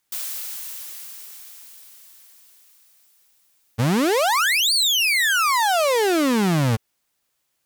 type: noise with exponential decay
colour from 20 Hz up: blue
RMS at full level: -28 dBFS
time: 0.12-4.03 s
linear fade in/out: 5 ms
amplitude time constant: 850 ms
type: exponential two-way sweep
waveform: 35% pulse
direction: up then down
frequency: 107 to 4699 to 107 Hz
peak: -15 dBFS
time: 3.78-6.77 s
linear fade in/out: 20 ms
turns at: 4.73 s
effects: white hiss -73 dBFS RMS until 7.65 s